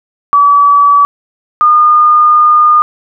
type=tone pair in turn; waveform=sine; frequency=1146 / 1217.8 Hz; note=D6 / D#6; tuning=-43 / -38 cents; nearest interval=minor second; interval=105 cents; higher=second; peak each=-3 dBFS; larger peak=neither; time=0.33-1.05 / 1.61-2.82 s; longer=second; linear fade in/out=0 ms; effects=none